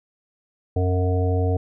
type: harmonic tone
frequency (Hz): 91.4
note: F#2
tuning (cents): -21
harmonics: 1 / 3 / 5 / 7 / 8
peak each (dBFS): -19 / -29 / -26 / -32 / -32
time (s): 0.76-1.57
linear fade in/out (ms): 5
effects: none